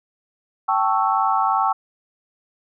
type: chord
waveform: sine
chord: A dominant seventh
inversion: third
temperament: equal with one note detuned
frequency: 777.7 / 880 / 1108.7 / 1318.5 Hz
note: G5 / A5 / C#6 / E6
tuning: -14 / 0 / 0 / 0 cents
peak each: -21 / -22 / -22 / -23 dBFS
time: 0.68-1.73 s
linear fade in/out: 10 ms
effects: none